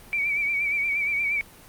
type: tone with vibrato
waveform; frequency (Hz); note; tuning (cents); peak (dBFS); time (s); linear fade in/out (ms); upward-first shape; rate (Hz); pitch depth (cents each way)
sine; 2300; D7; -37; -22; 0.13-1.41; 0; sine; 8.5; 54
effects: pink hiss -48 dBFS RMS until 1.68 s + Opus 32 kbps